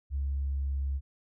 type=tone with pitch glide; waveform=sine; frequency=69.3 to 68.7 Hz; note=C#2 to C#2; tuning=0 to -15 cents; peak=-27 dBFS; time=0.1-1.01 s; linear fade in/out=50 ms; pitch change=-15 cents; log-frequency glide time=0.21-0.8 s; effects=tanh soft clip ceiling -24 dBFS